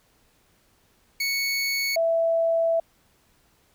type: tone pair in turn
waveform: 25% pulse / sine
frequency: 2217 / 661.8 Hz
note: C#7 / E5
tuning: 0 / +7 cents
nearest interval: octave + major sixth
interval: 2093 cents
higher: first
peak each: -20 / -19 dBFS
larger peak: second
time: 1.2-1.96 / 1.96-2.8 s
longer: second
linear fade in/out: 5 ms
effects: pink hiss -63 dBFS RMS until 3.74 s